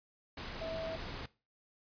sine tone in noise, 650 Hz, E5, 24 cents flat, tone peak -38 dBFS, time 0.61-0.96 s, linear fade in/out 5 ms, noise pink, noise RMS -43 dBFS, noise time 0.37-1.26 s, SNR +2 dB, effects noise-tail reverb RT60 0.3 s tail -19 dB re dry + resampled to 11025 Hz

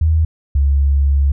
sine tone pair in turn, 79.5 / 69.83 Hz, D#2 / C#2, +38 / +13 cents, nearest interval major second, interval 225 cents, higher first, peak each -10 dBFS, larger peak neither, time 0.01-0.25 / 0.55-1.32 s, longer second, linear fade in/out 5 ms, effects none

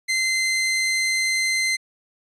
sawtooth tone, 2071 Hz, C7, 18 cents flat, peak -16 dBFS, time 0.08-1.77 s, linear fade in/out 20 ms, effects resampled to 22050 Hz

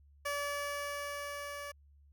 15% pulse tone with level ramp, 575 Hz, D5, 37 cents flat, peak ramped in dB -27 to -35 dBFS, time 0.25-1.72 s, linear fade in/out 10 ms, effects added 71 Hz sine -59 dBFS peak until 2.12 s

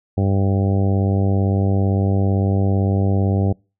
harmonic tone, 97.8 Hz, G2, 4 cents flat, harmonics 1 / 2 / 3 / 4 / 5 / 6 / 7 / 8, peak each -16 / -22 / -26 / -28 / -30 / -32 / -33 / -34 dBFS, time 0.17-3.53 s, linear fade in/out 10 ms, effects noise-tail reverb RT60 0.3 s tail -25 dB re dry

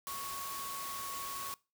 sine tone in noise, 1108.7 Hz, C#6, in tune, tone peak -41 dBFS, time 0.07-1.54 s, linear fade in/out 0 ms, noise white, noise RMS -43 dBFS, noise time 0.07-1.54 s, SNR -1 dB, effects noise-tail reverb RT60 0.3 s tail -23 dB re dry

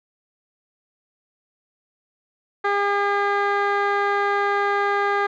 15% pulse tone with low-pass filter, 404.2 Hz, G#4, 47 cents flat, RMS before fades -21 dBFS, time 2.64-5.27 s, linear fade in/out 10 ms, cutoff 2000 Hz, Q 1.4, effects none

